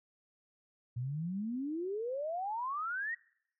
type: exponential sweep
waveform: sine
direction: up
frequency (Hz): 116.54 to 1928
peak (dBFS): -34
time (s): 0.96-3.15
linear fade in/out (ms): 10
effects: noise-tail reverb RT60 0.7 s tail -24 dB re dry